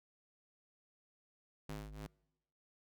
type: ring-modulated tone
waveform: sawtooth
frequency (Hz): 103.83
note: G#2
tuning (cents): 0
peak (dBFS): -37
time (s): 1.69-2.07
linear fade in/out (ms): 5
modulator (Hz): 50.8
effects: noise-tail reverb RT60 0.9 s tail -25 dB re dry